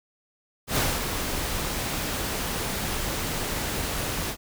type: noise with ADSR envelope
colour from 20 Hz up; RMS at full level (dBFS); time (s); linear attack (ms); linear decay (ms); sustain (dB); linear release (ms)
pink; -23; 0.67-4.37; 100; 230; -6; 75
effects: none